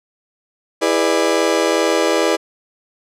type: chord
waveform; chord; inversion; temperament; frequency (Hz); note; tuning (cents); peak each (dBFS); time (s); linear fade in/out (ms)
35% pulse; E dominant seventh; none; just; 329.6 / 412 / 494.4 / 593.3; E4 / G#4 / B4 / D5; 0 / -14 / +2 / +18; -18; 0.81-2.37; 20
effects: low-pass 9000 Hz 12 dB/octave